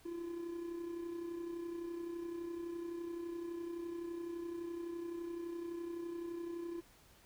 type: tone with amplitude modulation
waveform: triangle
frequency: 341 Hz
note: F4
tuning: 41 cents flat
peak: -36 dBFS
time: 0.05-6.81 s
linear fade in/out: 10 ms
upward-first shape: sine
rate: 31.8 Hz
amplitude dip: 50%
effects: pink hiss -64 dBFS RMS until 7.25 s